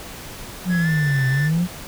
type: exponential two-way sweep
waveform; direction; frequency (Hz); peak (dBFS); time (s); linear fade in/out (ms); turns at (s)
sine; down then up; 185.3 to 128.7 to 185.3; -15; 0.65-1.68; 50; 1.28
type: tone with pitch glide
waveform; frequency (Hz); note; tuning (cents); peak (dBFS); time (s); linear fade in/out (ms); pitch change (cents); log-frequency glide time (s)
triangle; 1673 to 1769.4; G#6 to A6; +12 to +9; -20; 0.69-1.51; 50; +97; 0.8-0.89
effects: tanh soft clip ceiling -13 dBFS + pink hiss -36 dBFS RMS until 1.87 s